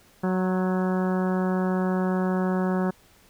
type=harmonic tone with a mistuned harmonic; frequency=185.4 Hz; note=F#3; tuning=4 cents sharp; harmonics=1 / 2 / 3 / 4 / 5 / 6 / 7 / 8 / 9; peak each=-23 / -29 / -33 / -35 / -37 / -39 / -40 / -41 / -42 dBFS; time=0.23-2.91 s; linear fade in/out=10 ms; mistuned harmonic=6; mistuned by=-32 cents; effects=pink hiss -57 dBFS RMS until 3.29 s